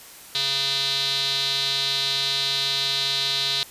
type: tone with band-pass filter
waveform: square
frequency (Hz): 137.4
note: C#3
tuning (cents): -15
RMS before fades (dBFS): -24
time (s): 0.35-3.63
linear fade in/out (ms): 0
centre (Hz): 3900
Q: 6.4
effects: white hiss -44 dBFS RMS until 3.7 s + resampled to 32000 Hz